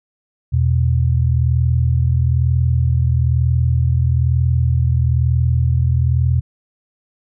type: tone pair together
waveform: sine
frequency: 82.41 / 123.48 Hz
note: E2 / B2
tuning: 0 / 0 cents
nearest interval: perfect fifth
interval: 700 cents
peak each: -15 dBFS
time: 0.52-6.41 s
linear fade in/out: 20 ms
effects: none